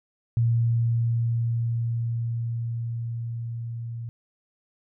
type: tone with level ramp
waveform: sine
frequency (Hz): 116.54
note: A#2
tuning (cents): 0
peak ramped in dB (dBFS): -18 to -31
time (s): 0.37-4.09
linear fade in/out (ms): 0
effects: none

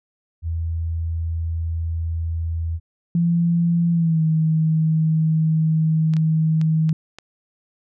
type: tone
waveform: sine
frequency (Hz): 82.41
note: E2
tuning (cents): 0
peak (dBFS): -21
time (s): 0.42-2.8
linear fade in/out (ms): 50
type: tone with pitch glide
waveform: sine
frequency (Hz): 170.1 to 158.71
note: F3 to D#3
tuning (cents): -45 to +35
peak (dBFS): -15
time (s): 3.15-6.93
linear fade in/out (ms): 2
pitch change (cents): -120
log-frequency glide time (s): 3.92-4.22
type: clicks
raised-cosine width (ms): 0.2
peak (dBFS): -20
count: 5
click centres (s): 6.137 / 6.167 / 6.614 / 6.893 / 7.186
effects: none

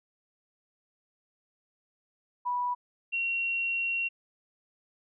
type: tone pair in turn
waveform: sine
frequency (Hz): 981 / 2740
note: B5 / F7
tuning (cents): -12 / -34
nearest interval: octave + tritone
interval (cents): 1778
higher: second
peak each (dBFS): -27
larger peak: neither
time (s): 2.45-2.75 / 3.12-4.09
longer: second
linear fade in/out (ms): 20
effects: none

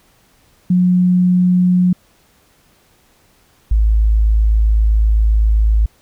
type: tone pair in turn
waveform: sine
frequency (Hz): 180.5 / 53.86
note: F#3 / A1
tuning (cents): -43 / -36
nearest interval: octave + major sixth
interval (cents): 2093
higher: first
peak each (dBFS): -9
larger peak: neither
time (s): 0.7-1.93 / 3.71-5.86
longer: second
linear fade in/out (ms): 5
effects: pink hiss -54 dBFS RMS until 6.01 s

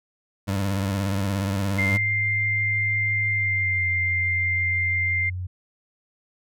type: tone with vibrato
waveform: 25% pulse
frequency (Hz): 98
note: G2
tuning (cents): 0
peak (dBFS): -19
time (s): 0.47-1.98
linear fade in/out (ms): 20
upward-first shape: triangle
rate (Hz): 17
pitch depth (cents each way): 83
type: tone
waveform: sine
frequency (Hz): 2098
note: C7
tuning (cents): +4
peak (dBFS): -21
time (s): 1.78-5.3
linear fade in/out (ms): 10
type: tone with pitch glide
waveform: sine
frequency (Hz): 103.83 to 90.91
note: G#2 to F#2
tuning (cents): 0 to -30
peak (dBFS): -27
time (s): 1.89-5.47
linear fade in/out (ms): 10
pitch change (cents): -230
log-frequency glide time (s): 3.3-3.88
effects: none

